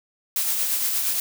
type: noise with tremolo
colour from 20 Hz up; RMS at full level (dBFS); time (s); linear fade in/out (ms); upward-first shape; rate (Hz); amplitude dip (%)
blue; -22; 0.36-1.2; 2; triangle; 8.6; 40
effects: none